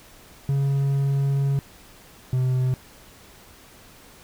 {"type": "tone pair in turn", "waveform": "triangle", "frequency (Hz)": [138.59, 128.22], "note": ["C#3", "C3"], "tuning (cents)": [0, -35], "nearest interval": "minor second", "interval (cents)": 135, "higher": "first", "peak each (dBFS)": -17, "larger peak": "neither", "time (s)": [[0.49, 1.59], [2.33, 2.74]], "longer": "first", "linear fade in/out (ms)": 0, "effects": ["pink hiss -49 dBFS RMS until 4.23 s"]}